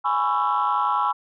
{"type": "chord", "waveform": "sine", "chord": "C# minor seventh", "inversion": "second", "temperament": "just", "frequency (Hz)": [831.5, 997.9, 1108.7, 1330.5], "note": ["G#5", "B5", "C#6", "E6"], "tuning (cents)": [2, 18, 0, 16], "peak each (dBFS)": [-24, -23, -24, -24], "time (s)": [0.04, 1.13], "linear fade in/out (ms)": 20, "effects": ["tanh soft clip ceiling -13 dBFS"]}